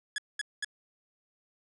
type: tone bursts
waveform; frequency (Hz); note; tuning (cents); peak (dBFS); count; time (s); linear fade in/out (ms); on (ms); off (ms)
sawtooth; 1690; G#6; +30; -27; 3; 0.16-0.646; 2; 22; 210
effects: resampled to 24000 Hz + 11-bit